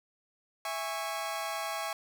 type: chord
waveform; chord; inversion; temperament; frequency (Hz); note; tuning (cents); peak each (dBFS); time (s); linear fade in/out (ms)
sawtooth; C# minor; first; equal with one note detuned; 659.3 / 821.5 / 1108.7; E5 / G#5 / C#6; 0 / -19 / 0; -34; 0.65-1.93; 2
effects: none